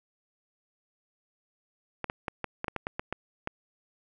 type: clicks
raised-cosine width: 0.5 ms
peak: -16 dBFS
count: 11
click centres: 2.043 / 2.099 / 2.282 / 2.443 / 2.644 / 2.682 / 2.763 / 2.869 / 2.995 / 3.126 / 3.474 s
effects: none